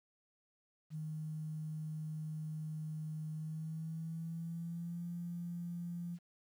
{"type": "tone with pitch glide", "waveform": "sine", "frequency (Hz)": [155.56, 172.6], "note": ["D#3", "F3"], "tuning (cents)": [0, -20], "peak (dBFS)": -39, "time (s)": [0.9, 6.19], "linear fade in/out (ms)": 50, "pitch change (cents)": 180, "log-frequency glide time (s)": [3.33, 5.06], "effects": ["11-bit"]}